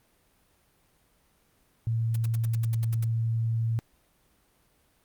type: tone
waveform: sine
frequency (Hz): 113.9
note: A#2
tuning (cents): -40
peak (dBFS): -24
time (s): 1.87-3.79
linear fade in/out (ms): 0
type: noise bursts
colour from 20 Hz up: white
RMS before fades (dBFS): -40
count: 10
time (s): 2.14-3.043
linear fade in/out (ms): 5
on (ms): 21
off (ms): 77
effects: pink hiss -66 dBFS RMS until 5.04 s + Opus 32 kbps